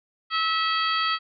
harmonic tone, 649 Hz, E5, 27 cents flat, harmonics 2 / 3 / 4 / 5 / 6 / 7, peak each -24 / -30 / -33 / -29 / -40 / -31 dBFS, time 0.3-1.19 s, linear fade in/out 50 ms, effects none

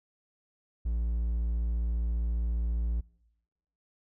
triangle tone, 57.4 Hz, A#1, 26 cents flat, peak -25 dBFS, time 0.85-3.01 s, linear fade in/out 10 ms, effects noise-tail reverb RT60 1.0 s tail -25 dB re dry

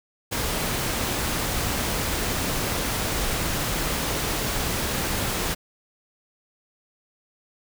pink noise, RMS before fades -26 dBFS, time 0.31-5.55 s, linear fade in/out 20 ms, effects none

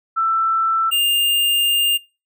sine / square tone pair in turn, 1331 / 2807 Hz, E6 / F7, +16 / +8 cents, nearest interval octave + minor second, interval 1292 cents, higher second, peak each -15 dBFS, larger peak neither, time 0.16-0.91 / 0.91-1.98 s, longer second, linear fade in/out 20 ms, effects noise-tail reverb RT60 0.3 s tail -23 dB re dry

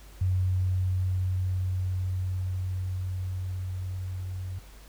sine tone with level ramp, 92.5 Hz, F#2, in tune, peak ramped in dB -22 to -32 dBFS, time 0.21-4.59 s, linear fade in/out 5 ms, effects added 50 Hz sine -47 dBFS peak until 4.88 s + pink hiss -54 dBFS RMS until 4.88 s

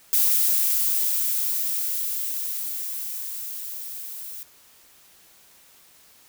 violet noise with level ramp, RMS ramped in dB -19 to -37 dBFS, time 0.13-4.43 s, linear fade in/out 0 ms, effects white hiss -54 dBFS RMS until 6.28 s

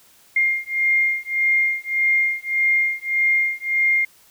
sine beating tone pair, 2118 / 2119.7 Hz, C7 / C7, +21 / +22 cents, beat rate 1.7 Hz, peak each -20 dBFS, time 0.36-4.05 s, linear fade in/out 5 ms, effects white hiss -53 dBFS RMS until 4.3 s

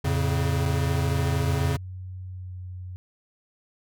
square chord, F augmented, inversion none, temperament equal with one note detuned, 85.91 / 110 / 138.59 Hz, F2 / A2 / C#3, -28 / 0 / 0 cents, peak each -26 / -32 / -26 dBFS, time 0.04-1.77 s, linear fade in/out 10 ms
sine tone with pitch glide, 92.5 to 91.23 Hz, F#2 to F#2, 0 to -24 cents, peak -34 dBFS, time 1.42-2.96 s, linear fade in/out 0 ms, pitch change -24 cents, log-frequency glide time 2.28-2.55 s
effects none

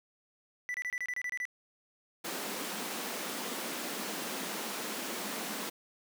triangle tone bursts, 1978 Hz, B6, 2 cents sharp, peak -31 dBFS, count 10, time 0.69-1.453 s, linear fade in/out 0 ms, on 52 ms, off 27 ms
pink high-pass noise, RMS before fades -38 dBFS, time 2.24-5.7 s, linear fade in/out 10 ms, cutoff 190 Hz, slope 48 dB/octave
effects none

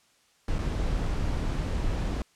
brown noise with dropouts, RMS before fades -28 dBFS, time 0.48-2.22 s, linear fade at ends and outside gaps 2 ms, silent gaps 0.585-0.589 s, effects white hiss -64 dBFS RMS until 2.35 s + low-pass 8000 Hz 12 dB/octave

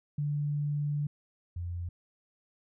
sine tone pair in turn, 146.4 / 87.05 Hz, D3 / F2, -5 / -5 cents, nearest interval major sixth, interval 900 cents, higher first, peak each -28 / -33 dBFS, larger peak first, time 0.18-1.07 / 1.56-1.89 s, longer first, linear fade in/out 5 ms, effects none

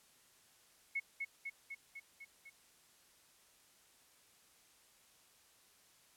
sine tone with echo, 2192 Hz, C#7, 20 cents flat, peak -34 dBFS, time 0.95-1 s, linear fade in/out 10 ms, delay 250 ms, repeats 6, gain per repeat -3 dB, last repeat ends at 2.5 s, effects white hiss -67 dBFS RMS until 6.16 s + low-pass 12000 Hz 12 dB/octave

